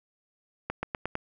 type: accelerating click train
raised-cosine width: 0.5 ms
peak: -15 dBFS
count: 5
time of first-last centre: 0.7-1.154 s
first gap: 130 ms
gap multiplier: 0.91
effects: none